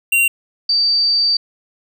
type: tone pair in turn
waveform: square / sine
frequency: 2760 / 4633 Hz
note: F7 / D8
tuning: -21 / -24 cents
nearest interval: major sixth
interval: 897 cents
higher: second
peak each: -12 dBFS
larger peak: neither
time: 0.12-0.28 / 0.69-1.37 s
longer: second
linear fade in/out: 5 ms
effects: none